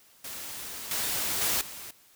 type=noise with level steps; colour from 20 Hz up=white; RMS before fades=-39 / -30 / -27 / -42 dBFS; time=0.24-1.91 s; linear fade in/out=5 ms; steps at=0.91 / 1.41 / 1.61 s; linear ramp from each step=2 ms; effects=white hiss -59 dBFS RMS until 2.15 s